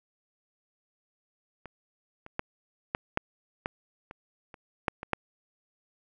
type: clicks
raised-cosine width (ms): 0.5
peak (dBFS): -27 / -29 / -14 / -12 / -10 / -15 / -27 / -30 / -10 / -22 / -10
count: 11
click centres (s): 1.657 / 2.264 / 2.394 / 2.949 / 3.174 / 3.659 / 4.111 / 4.542 / 4.882 / 5.031 / 5.133
effects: none